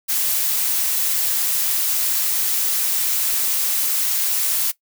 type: noise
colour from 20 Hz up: blue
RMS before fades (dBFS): -20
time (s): 0.08-4.72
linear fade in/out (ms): 20
effects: noise-tail reverb RT60 0.1 s tail -18 dB re dry